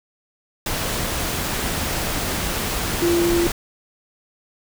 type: tone in noise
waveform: sine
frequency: 343 Hz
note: F4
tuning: 31 cents flat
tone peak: -16 dBFS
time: 3.02-3.47 s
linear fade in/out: 2 ms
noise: pink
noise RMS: -24 dBFS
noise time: 0.66-3.52 s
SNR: +5 dB
effects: none